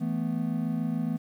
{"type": "chord", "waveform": "triangle", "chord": "E suspended fourth", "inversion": "none", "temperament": "equal", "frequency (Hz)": [164.81, 220, 246.9], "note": ["E3", "A3", "B3"], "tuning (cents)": [0, 0, 0], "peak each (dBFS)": -29, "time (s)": [0, 1.18], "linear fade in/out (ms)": 20, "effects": ["10-bit"]}